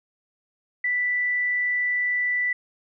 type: tone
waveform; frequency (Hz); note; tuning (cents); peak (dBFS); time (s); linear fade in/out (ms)
sine; 1975.5; B6; 0; -21; 0.84-2.53; 5
effects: none